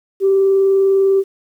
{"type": "tone with vibrato", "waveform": "sine", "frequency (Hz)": 388.9, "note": "G4", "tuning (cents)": -14, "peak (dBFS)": -9, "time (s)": [0.2, 1.24], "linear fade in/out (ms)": 50, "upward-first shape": "sine", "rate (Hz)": 20, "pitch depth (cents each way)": 15, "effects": ["tanh soft clip ceiling -5 dBFS", "8-bit"]}